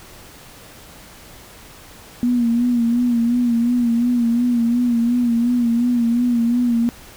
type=tone with vibrato; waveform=sine; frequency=238.6 Hz; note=A#3; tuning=41 cents sharp; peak=-14 dBFS; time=2.23-6.89 s; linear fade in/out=0 ms; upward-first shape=sine; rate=2.8 Hz; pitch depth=54 cents each way; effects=pink hiss -42 dBFS RMS until 7.16 s